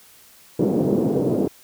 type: band-pass noise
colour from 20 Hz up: white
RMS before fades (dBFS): -20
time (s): 0.59-1.48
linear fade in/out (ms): 5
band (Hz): 140 to 450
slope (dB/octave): 24
effects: white hiss -50 dBFS RMS until 1.63 s